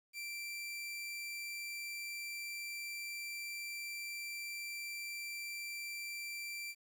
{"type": "tone", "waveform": "sawtooth", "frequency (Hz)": 2349, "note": "D7", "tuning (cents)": 0, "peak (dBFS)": -38, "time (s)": [0.13, 6.75], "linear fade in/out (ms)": 50, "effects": ["11-bit"]}